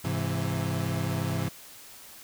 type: chord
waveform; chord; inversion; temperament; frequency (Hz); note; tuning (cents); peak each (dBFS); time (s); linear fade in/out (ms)
35% pulse; Ab augmented; none; equal with one note detuned; 101.92 / 130.81 / 164.81; Ab2 / C3 / E3; -32 / 0 / 0; -30; 0.04-1.49; 10
effects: white hiss -48 dBFS RMS until 2.23 s